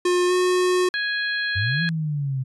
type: tone with pitch glide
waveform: square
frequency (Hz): 357.6 to 363.6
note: F4 to F#4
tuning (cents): +41 to -30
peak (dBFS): -18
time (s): 0.05-0.89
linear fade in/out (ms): 5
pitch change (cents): +29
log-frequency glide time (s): 0.27-0.32
type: harmonic tone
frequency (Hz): 830.6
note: G#5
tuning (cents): 0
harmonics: 2 / 3 / 4 / 5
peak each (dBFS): -23 / -35 / -33 / -31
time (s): 0.94-1.89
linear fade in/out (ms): 0
type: exponential two-way sweep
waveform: sine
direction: up then down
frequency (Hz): 90.9 to 170 to 128.8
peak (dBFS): -22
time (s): 1.55-2.44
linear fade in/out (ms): 20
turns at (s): 1.83
effects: resampled to 24000 Hz